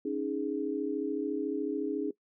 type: chord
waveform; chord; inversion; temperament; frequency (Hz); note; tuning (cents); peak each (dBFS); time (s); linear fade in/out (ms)
sine; C# suspended second; none; equal; 277.2 / 311.1 / 415.3; C#4 / D#4 / G#4; 0 / 0 / 0; -34; 0.05-2.11; 5
effects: noise-tail reverb RT60 0.1 s tail -19 dB re dry